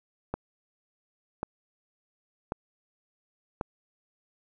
click train, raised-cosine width 1 ms, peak -16 dBFS, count 4, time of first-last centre 0.34-3.612 s, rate 0.917 Hz, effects none

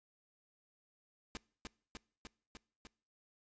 pink noise with echo, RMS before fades -43 dBFS, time 1.35-1.37 s, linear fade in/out 0 ms, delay 300 ms, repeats 5, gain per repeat -2 dB, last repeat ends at 2.87 s, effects noise-tail reverb RT60 0.5 s tail -24 dB re dry + resampled to 16000 Hz

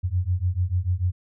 sine beating tone pair, 87.31 / 94.11 Hz, F2 / F#2, 0 / +30 cents, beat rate 6.8 Hz, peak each -24 dBFS, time 0.03-1.12 s, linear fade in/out 20 ms, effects none

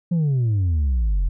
sine exponential sweep, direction down, 178.3 to 41.06 Hz, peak -14 dBFS, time 0.11-1.29 s, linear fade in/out 10 ms, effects tanh soft clip ceiling -16 dBFS

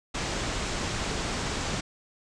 pink low-pass noise, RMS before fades -31 dBFS, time 0.14-1.81 s, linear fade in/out 10 ms, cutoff 8100 Hz, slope 48 dB/octave, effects none

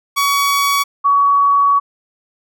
sawtooth / sine tone pair in turn, 1128 / 1128 Hz, C#6 / C#6, +30 / +30 cents, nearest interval unison, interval 0 cents, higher neither, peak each -9 dBFS, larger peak neither, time 0.16-0.84 / 1.04-1.8 s, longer second, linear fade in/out 20 ms, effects none

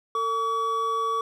triangle tone pair together, 451.6 / 1138 Hz, A4 / C#6, +45 / +45 cents, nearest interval octave + major third, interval 1600 cents, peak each -29 / -22 dBFS, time 0.15-1.21 s, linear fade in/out 2 ms, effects none

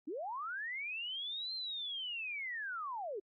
sine linear two-way sweep, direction up then down, 264.2 to 4186 to 363 Hz, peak -38 dBFS, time 0.07-3.2 s, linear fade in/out 10 ms, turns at 1.54 s, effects AAC 48 kbps

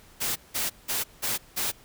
white noise bursts, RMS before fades -28 dBFS, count 5, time 0.2-1.72 s, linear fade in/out 20 ms, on 160 ms, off 180 ms, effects pink hiss -54 dBFS RMS until 1.84 s

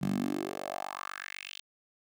10% pulse tone with high-pass filter sweep, 47.98 Hz, G1, 36 cents flat, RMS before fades -36 dBFS, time 0.01-1.61 s, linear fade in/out 20 ms, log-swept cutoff 160 to 3500 Hz, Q 3.9, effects none

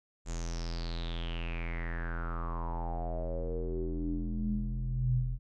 square tone with low-pass filter sweep, 42.08 Hz, E1, 36 cents sharp, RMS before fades -34 dBFS, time 0.25-5.39 s, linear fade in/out 50 ms, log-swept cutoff 7300 to 100 Hz, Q 8.1, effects none

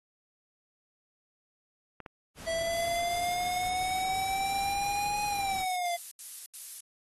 clicks, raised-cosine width 0.5 ms, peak -27 dBFS, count 2, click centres 2.003 / 2.062 s
pink noise, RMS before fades -46 dBFS, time 2.35-5.66 s, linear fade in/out 50 ms
square linear two-way sweep, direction up then down, 655 to 830.6 to 683 Hz, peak -30 dBFS, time 2.46-5.97 s, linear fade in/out 20 ms, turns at 5.24 s
violet noise bursts, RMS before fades -39 dBFS, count 12, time 2.73-6.806 s, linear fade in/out 2 ms, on 270 ms, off 76 ms
effects AAC 32 kbps

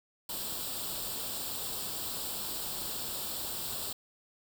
white noise with comb filter, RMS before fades -37 dBFS, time 0.29-3.93 s, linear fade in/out 5 ms, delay 0.24 ms, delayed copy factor +0.7, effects none

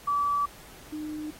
sine tone pair in turn, 1152 / 305.1 Hz, D6 / D#4, -34 / -34 cents, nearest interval octave + major seventh, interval 2300 cents, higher first, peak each -23 / -32 dBFS, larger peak first, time 0.07-0.46 / 0.92-1.31 s, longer neither, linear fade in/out 10 ms, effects pink hiss -50 dBFS RMS until 1.39 s + AAC 48 kbps

